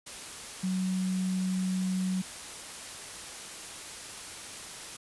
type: tone in noise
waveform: sine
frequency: 186.4 Hz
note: F#3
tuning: 13 cents sharp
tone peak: -27 dBFS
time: 0.63-2.22 s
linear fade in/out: 10 ms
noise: white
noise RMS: -42 dBFS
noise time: 0.06-4.97 s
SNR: +12 dB
effects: resampled to 24000 Hz